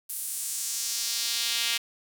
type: tone with high-pass filter sweep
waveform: sawtooth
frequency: 233.1 Hz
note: A#3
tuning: in tune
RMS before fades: -30 dBFS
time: 0.09-1.78 s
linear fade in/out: 10 ms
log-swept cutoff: 11000 to 2900 Hz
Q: 1.6
effects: 8-bit